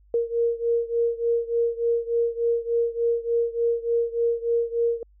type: beating tone pair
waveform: sine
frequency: 466.2 / 469.6 Hz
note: A#4 / A#4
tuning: 0 / +13 cents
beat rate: 3.4 Hz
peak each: -23 / -25 dBFS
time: 0.14-5.03 s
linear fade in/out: 2 ms
effects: added 50 Hz sine -53 dBFS peak until 5.2 s